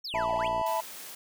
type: exponential two-way sweep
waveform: triangle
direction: down then up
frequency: 5588 to 563 to 3589 Hz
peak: -33 dBFS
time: 0.04-0.48 s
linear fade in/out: 10 ms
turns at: 0.34 s
type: click train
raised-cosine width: 2 ms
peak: -28 dBFS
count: 29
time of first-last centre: 0.14-0.614 s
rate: 59.1 Hz
type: chord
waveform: triangle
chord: E suspended fourth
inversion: none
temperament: equal with one note detuned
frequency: 657.4 / 880 / 987.8 Hz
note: E5 / A5 / B5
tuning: -5 / 0 / 0 cents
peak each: -29 dBFS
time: 0.14-0.81 s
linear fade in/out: 10 ms
type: high-pass noise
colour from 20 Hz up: white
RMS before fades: -43 dBFS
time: 0.66-1.15 s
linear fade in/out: 5 ms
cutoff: 190 Hz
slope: 12 dB/octave
effects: none